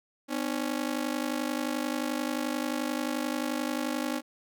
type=ring-modulated tone; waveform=sawtooth; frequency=277.2 Hz; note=C#4; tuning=in tune; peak=-22 dBFS; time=0.28-4.22 s; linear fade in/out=50 ms; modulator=25.7 Hz; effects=none